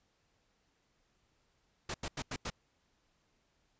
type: noise bursts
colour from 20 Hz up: pink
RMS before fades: -38 dBFS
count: 5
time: 1.89-2.502 s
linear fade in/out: 5 ms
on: 52 ms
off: 88 ms
effects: pink hiss -75 dBFS RMS until 3.79 s + resampled to 16000 Hz